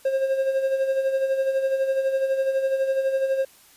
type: tone with tremolo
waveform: triangle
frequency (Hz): 535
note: C5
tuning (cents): +38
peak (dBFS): -16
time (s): 0.05-3.45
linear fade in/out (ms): 5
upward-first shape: sine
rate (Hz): 12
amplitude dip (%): 55
effects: white hiss -53 dBFS RMS until 3.76 s + resampled to 32000 Hz